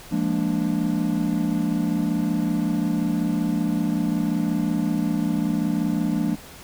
triangle chord, Bb dominant seventh, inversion second, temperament equal with one note detuned, 172.31 / 207.7 / 233.1 / 293.7 Hz, F3 / Ab3 / Bb3 / D4, -23 / 0 / 0 / 0 cents, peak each -24 dBFS, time 0.11-6.36 s, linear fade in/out 20 ms, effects pink hiss -43 dBFS RMS until 6.63 s

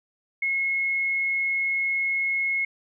sine tone, 2171 Hz, C#7, 37 cents flat, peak -22 dBFS, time 0.42-2.65 s, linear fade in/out 5 ms, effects none

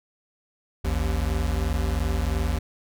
square tone pair together, 55.3 / 78.2 Hz, A1 / D#2, +9 / +9 cents, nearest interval tritone, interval 600 cents, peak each -26 / -26 dBFS, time 0.84-2.59 s, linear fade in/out 10 ms, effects none

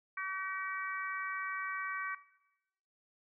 harmonic tone, 381.3 Hz, G4, 48 cents flat, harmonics 3 / 4 / 5 / 6, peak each -40 / -41 / -42 / -43 dBFS, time 0.17-2.15 s, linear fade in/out 5 ms, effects noise-tail reverb RT60 0.9 s tail -17 dB re dry

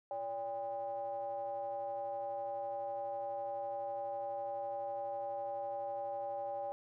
triangle ring-modulated tone, 113.5 Hz, A#2, 46 cents flat, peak -32 dBFS, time 0.11-6.72 s, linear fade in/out 0 ms, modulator 687 Hz, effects none

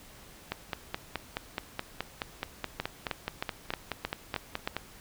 two click trains, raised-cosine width 0.3 ms, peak -14 / -15 dBFS, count 7 / 21, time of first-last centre 2.8-4.675 / 0.52-4.766 s, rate 3.2 / 4.71 Hz, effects pink hiss -52 dBFS RMS until 5 s

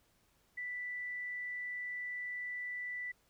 sine tone, 1975.5 Hz, B6, in tune, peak -38 dBFS, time 0.57-3.12 s, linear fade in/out 10 ms, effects pink hiss -72 dBFS RMS until 3.29 s

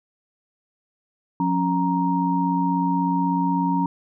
sine tone cluster, 178.8 / 275.2 / 936 Hz, F3 / C#4 / A#5, +41 / -12 / +7 cents, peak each -23 dBFS, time 1.4-3.86 s, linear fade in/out 2 ms, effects none

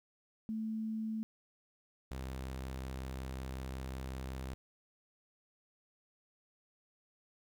sine / sawtooth tone pair in turn, 220 / 65.41 Hz, A3 / C2, 0 / 0 cents, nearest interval octave + major sixth, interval 2100 cents, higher first, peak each -35 / -36 dBFS, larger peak first, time 0.49-1.23 / 2.11-4.54 s, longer second, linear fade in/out 0 ms, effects 12-bit

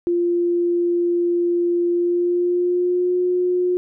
sine tone with pitch glide, 347.4 to 360.1 Hz, F4 to F#4, -9 to -47 cents, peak -16 dBFS, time 0.07-3.77 s, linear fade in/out 0 ms, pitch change +62 cents, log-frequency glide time 1.9-3.16 s, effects none

